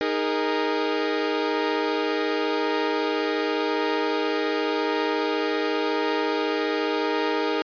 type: chord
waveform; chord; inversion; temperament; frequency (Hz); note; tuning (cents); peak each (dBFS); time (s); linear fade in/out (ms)
sawtooth; D# suspended fourth; none; equal with one note detuned; 311.1 / 411.7 / 466.2; D#4 / G#4 / A#4; 0 / -15 / 0; -23; 0.01-7.62; 0
effects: resampled to 11025 Hz